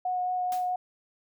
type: tone with vibrato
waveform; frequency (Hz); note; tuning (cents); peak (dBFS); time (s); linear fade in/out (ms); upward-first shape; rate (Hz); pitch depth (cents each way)
sine; 729; F#5; -26; -26; 0.05-0.76; 5; sine; 4.5; 10
type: noise with exponential decay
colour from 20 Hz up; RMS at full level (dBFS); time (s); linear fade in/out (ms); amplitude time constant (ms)
white; -39; 0.52-0.74; 1; 47
effects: none